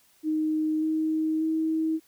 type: tone with pitch steps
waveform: sine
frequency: 311.1 / 314.9 / 318.7 Hz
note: D#4 / D#4 / D#4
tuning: 0 / +21 / +42 cents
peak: -23 dBFS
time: 0.23-2 s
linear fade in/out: 50 ms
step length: 590 ms
effects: white hiss -62 dBFS RMS until 2.07 s